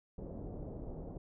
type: low-pass noise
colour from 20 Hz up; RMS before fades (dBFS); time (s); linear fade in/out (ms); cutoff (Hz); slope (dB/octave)
pink; -44; 0.18-1.18; 5; 610; 24
effects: none